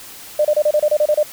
sine tone bursts, 601 Hz, D5, 40 cents sharp, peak -11 dBFS, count 10, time 0.39-1.231 s, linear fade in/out 5 ms, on 58 ms, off 29 ms, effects white hiss -37 dBFS RMS until 1.32 s

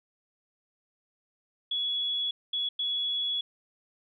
sine tone bursts at uneven times, 3377 Hz, G#7, 28 cents sharp, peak -27 dBFS, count 3, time 1.71-2.31 / 2.53-2.69 / 2.79-3.41 s, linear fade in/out 5 ms, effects none

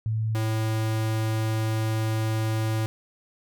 sine / square tone pair in turn, 110.3 / 110.3 Hz, A2 / A2, +5 / +5 cents, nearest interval unison, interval 0 cents, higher neither, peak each -23 / -24 dBFS, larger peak first, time 0.06-0.35 / 0.35-2.86 s, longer second, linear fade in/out 0 ms, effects none

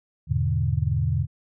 sine chord, E dominant seventh, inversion none, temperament equal, 82.41 / 103.83 / 123.47 / 146.83 Hz, E2 / G#2 / B2 / D3, 0 / 0 / 0 / 0 cents, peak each -26 dBFS, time 0.27-1.27 s, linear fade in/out 50 ms, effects none

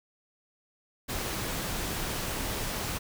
pink noise, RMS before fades -33 dBFS, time 1.08-2.99 s, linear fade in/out 20 ms, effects none

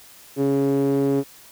sawtooth tone with band-pass filter, 138.59 Hz, C#3, in tune, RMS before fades -20 dBFS, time 0.36-1.24 s, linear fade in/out 50 ms, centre 350 Hz, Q 8, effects white hiss -47 dBFS RMS until 1.51 s

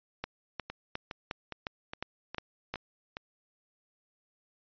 two click trains, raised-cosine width 0.3 ms, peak -22 / -18 dBFS, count 7 / 8, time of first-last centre 0.7-3.169 / 0.24-2.74 s, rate 2.43 / 2.8 Hz, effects resampled to 11025 Hz

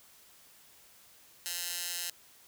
15% pulse tone with high-pass filter, 174.61 Hz, F3, in tune, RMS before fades -37 dBFS, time 1.46-2.1 s, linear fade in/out 0 ms, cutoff 4100 Hz, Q 0.57, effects white hiss -59 dBFS RMS until 2.47 s

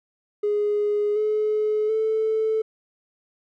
triangle tone with pitch steps, 415.3 / 427 / 439 Hz, G#4 / G#4 / A4, 0 / +48 / -4 cents, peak -16 dBFS, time 0.43-2.62 s, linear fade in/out 10 ms, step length 730 ms, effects tanh soft clip ceiling -17 dBFS

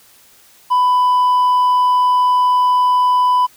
sine tone with hard clipping, 996 Hz, B5, 14 cents sharp, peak -11 dBFS, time 0.7-3.47 s, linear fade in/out 20 ms, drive 2 dB, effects white hiss -48 dBFS RMS until 3.56 s

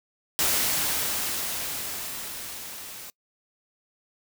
white noise with level ramp, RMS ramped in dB -23 to -41 dBFS, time 0.39-3.1 s, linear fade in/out 0 ms, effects noise-tail reverb RT60 0.1 s tail -25 dB re dry

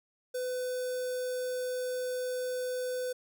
square tone with notch filter, 503 Hz, B4, 32 cents sharp, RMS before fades -34 dBFS, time 0.34-3.13 s, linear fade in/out 10 ms, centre 2300 Hz, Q 0.73, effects none

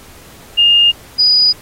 sine tone pair in turn, 2827 / 4934 Hz, F7 / D#8, +20 / -15 cents, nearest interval minor seventh, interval 965 cents, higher second, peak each -6 / -7 dBFS, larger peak first, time 0.57-0.92 / 1.18-1.53 s, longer neither, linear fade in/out 20 ms, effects pink hiss -40 dBFS RMS until 1.61 s + AAC 48 kbps

